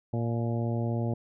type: harmonic tone with a mistuned harmonic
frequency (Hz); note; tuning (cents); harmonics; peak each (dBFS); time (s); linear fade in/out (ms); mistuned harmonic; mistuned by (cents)
116.54; A#2; 0; 1 / 2 / 3 / 4 / 5 / 6 / 7; -28 / -33 / -37 / -40 / -39 / -42 / -45; 0.13-1.14; 5; 7; +44
effects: none